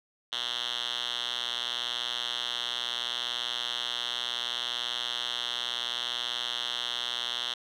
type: tone with band-pass filter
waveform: 5% pulse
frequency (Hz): 120.7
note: B2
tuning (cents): -39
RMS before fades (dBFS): -33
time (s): 0.32-7.54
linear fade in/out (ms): 5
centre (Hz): 3300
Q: 4.2
effects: none